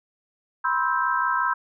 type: chord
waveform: sine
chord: C major seventh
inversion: third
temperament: just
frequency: 981.1 / 1046.5 / 1308.1 / 1569.8 Hz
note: B5 / C6 / E6 / G6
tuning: -12 / 0 / -14 / +2 cents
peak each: -26 dBFS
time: 0.64-1.54 s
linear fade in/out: 10 ms
effects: none